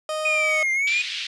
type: tone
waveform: 30% pulse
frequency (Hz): 620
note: D#5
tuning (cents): -6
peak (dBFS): -22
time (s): 0.09-0.63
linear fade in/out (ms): 2
type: exponential two-way sweep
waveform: triangle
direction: down then up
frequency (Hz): 2489 to 2093 to 2489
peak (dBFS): -18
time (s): 0.25-1.02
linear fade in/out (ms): 5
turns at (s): 0.72
type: band-pass noise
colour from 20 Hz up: white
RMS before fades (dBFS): -30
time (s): 0.87-1.27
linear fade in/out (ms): 5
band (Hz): 2300 to 3900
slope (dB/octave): 24
effects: resampled to 24000 Hz